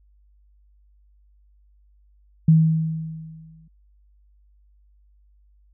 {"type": "tone with exponential decay", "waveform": "sine", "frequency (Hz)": 160, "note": "D#3", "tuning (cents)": 49, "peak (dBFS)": -9, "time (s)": [2.48, 3.68], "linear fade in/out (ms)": 5, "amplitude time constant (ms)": 260, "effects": ["added 50 Hz sine -54 dBFS peak until 5.73 s"]}